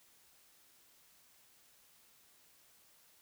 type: silence
effects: white hiss -66 dBFS RMS until 3.21 s